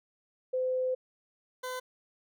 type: tone pair in turn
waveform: sine / 20% pulse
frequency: 512 / 507.6 Hz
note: C5 / B4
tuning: -38 / +47 cents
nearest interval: unison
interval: 15 cents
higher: first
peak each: -27 / -30 dBFS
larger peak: first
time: 0.53-0.95 / 1.63-1.8 s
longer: first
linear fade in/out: 10 ms
effects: none